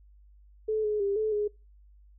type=tone with pitch steps; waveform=sine; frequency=433.7 / 422.3 / 399.3 / 433.3 / 416.8 Hz; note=A4 / G#4 / G4 / A4 / G#4; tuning=-25 / +29 / +32 / -27 / +6 cents; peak=-25 dBFS; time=0.68-1.48 s; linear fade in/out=10 ms; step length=160 ms; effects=noise-tail reverb RT60 0.3 s tail -26 dB re dry + added 50 Hz sine -53 dBFS peak until 2.18 s